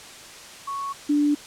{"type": "tone pair in turn", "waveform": "sine", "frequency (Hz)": [1108.7, 292.8], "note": ["C#6", "D4"], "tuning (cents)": [0, -5], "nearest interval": "octave + major seventh", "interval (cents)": 2305, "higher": "first", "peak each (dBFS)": [-27, -17], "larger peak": "second", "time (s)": [[0.67, 0.93], [1.09, 1.35]], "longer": "neither", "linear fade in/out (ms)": 10, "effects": ["white hiss -42 dBFS RMS until 1.46 s", "low-pass 8000 Hz 12 dB/octave"]}